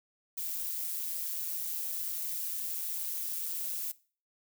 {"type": "noise with amplitude modulation", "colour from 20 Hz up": "violet", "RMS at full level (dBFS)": -33, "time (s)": [0.37, 3.92], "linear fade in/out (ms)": 10, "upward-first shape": "sine", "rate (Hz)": 167, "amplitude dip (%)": 60, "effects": ["noise-tail reverb RT60 0.4 s tail -20 dB re dry"]}